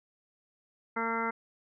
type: harmonic tone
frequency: 228.2 Hz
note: A#3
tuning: 37 cents flat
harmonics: 1 / 2 / 3 / 4 / 5 / 6 / 7 / 8 / 9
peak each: -37 / -37 / -43 / -35 / -41 / -34 / -43 / -46 / -38 dBFS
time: 0.96-1.31 s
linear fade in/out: 10 ms
effects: none